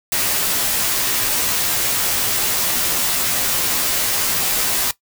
white noise with comb filter, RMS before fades -19 dBFS, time 0.12-4.91 s, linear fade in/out 2 ms, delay 14 ms, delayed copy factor -0.95, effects noise-tail reverb RT60 0.1 s tail -17 dB re dry

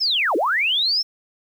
sine linear two-way sweep, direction down then up, 5440 to 289.5 to 5440 Hz, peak -17 dBFS, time 0-1.03 s, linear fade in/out 20 ms, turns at 0.36 s, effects 8-bit

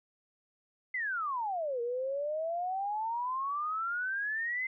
sine exponential two-way sweep, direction down then up, 2082 to 466.2 to 2082 Hz, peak -31 dBFS, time 0.94-4.67 s, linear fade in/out 5 ms, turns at 1.81 s, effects none

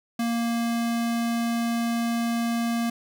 square tone, 233.1 Hz, A#3, in tune, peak -24 dBFS, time 0.19-2.9 s, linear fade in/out 5 ms, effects none

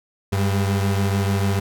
35% pulse tone pair together, 98 / 202.8 Hz, G2 / G#3, 0 / -41 cents, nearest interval octave + minor second, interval 1259 cents, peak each -17 / -25 dBFS, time 0.32-1.6 s, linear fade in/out 10 ms, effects none

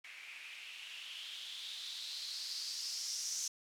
violet noise with low-pass filter sweep, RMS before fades -44 dBFS, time 0.04-3.48 s, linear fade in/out 5 ms, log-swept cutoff 2200 to 6100 Hz, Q 4.8, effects none

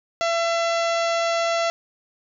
harmonic tone with a mistuned harmonic, 673 Hz, E5, 36 cents sharp, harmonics 1 / 2 / 3 / 4 / 5 / 6 / 7 / 8 / 9 / 10, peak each -21 / -27 / -31 / -33 / -35 / -37 / -38 / -39 / -40 / -41 dBFS, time 0.21-1.7 s, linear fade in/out 0 ms, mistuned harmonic 7, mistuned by -80 cents, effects none

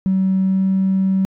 triangle tone with pitch glide, 189.9 to 191.11 Hz, F#3 to G3, +45 to -44 cents, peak -10 dBFS, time 0.06-1.25 s, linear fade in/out 0 ms, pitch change +11 cents, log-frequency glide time 0.42-0.65 s, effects tanh soft clip ceiling -11 dBFS

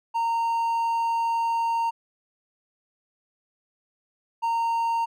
triangle tone pair in turn, 922 / 922 Hz, A#5 / A#5, -19 / -19 cents, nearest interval unison, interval 0 cents, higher neither, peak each -20 dBFS, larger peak neither, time 0.14-1.91 / 4.42-5.06 s, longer first, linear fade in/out 20 ms, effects none

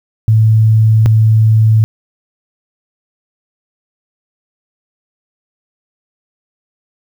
sine tone pair in turn, 110 / 110 Hz, A2 / A2, 0 / 0 cents, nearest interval unison, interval 0 cents, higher neither, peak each -5 dBFS, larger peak neither, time 0.28-1.06 / 1.06-1.84 s, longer neither, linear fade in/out 0 ms, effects 7-bit

